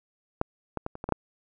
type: clicks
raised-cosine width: 1 ms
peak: -10 / -16 / -17 / -25 / -20 / -16 / -8 dBFS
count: 7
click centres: 0.414 / 0.773 / 0.864 / 0.954 / 1.041 / 1.09 / 1.123 s
effects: none